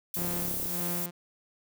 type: noise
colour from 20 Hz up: violet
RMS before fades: -33 dBFS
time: 0.14-1.06 s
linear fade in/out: 2 ms
type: tone with tremolo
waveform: sawtooth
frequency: 174.61 Hz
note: F3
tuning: in tune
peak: -29 dBFS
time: 0.16-1.11 s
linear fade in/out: 10 ms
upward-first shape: sine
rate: 1.7 Hz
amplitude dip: 70%
type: click train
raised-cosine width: 2 ms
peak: -27 dBFS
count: 17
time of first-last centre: 0.19-0.658 s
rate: 34.2 Hz
effects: none